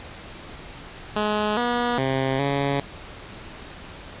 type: tone with pitch steps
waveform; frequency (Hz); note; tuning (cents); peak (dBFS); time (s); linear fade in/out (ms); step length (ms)
10% pulse; 210.9 / 241.5 / 133.2 / 140.2; G#3 / B3 / C3 / C#3; +27 / -39 / +31 / +20; -13; 1.16-2.8; 2; 410
effects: pink hiss -40 dBFS RMS until 4.2 s + resampled to 8000 Hz